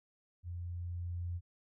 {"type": "tone with level ramp", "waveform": "sine", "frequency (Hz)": 87.31, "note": "F2", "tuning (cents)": 0, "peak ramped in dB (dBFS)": [-39, -35], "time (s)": [0.43, 1.41], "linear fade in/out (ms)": 50, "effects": []}